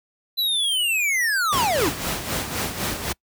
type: linear sweep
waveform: square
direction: down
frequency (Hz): 4025 to 250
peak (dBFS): -20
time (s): 0.37-1.9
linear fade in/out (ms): 20
type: noise with tremolo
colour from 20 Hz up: pink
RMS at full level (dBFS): -24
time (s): 1.52-3.13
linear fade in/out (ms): 10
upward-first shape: sine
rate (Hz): 3.9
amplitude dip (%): 60
effects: noise-tail reverb RT60 0.1 s tail -26 dB re dry + high-pass 60 Hz 12 dB/octave